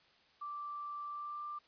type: tone with pitch glide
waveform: sine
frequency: 1172 to 1184.9 Hz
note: D6 to D6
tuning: -4 to +15 cents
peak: -40 dBFS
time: 0.41-1.59 s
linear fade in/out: 10 ms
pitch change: +19 cents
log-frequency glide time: 1.09-1.43 s
effects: white hiss -67 dBFS RMS until 1.67 s + resampled to 11025 Hz